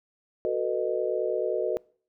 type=chord; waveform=sine; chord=B dominant seventh; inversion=second; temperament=just; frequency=370.4 / 444.5 / 493.9 / 617.4 Hz; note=F#4 / A4 / B4 / D#5; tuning=+2 / +18 / 0 / -14 cents; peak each=-30 dBFS; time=0.45-1.77 s; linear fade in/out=0 ms; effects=noise-tail reverb RT60 0.5 s tail -26 dB re dry